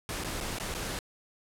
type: noise with dropouts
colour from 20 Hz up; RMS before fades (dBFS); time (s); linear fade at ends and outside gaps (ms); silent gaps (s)
pink; -35; 0.09-0.99; 1; 0.238-0.245 / 0.404-0.409 / 0.586-0.599 / 0.741-0.748
effects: low-pass 12000 Hz 12 dB/octave